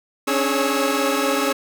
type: tone cluster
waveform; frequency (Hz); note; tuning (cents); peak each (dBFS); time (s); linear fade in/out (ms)
sawtooth; 272.8 / 293.4 / 417.6 / 550 / 1297; C#4 / D4 / G#4 / C#5 / E6; -28 / -2 / +10 / -14 / -28; -20 / -23 / -21 / -20 / -22; 0.27-1.53; 10
effects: none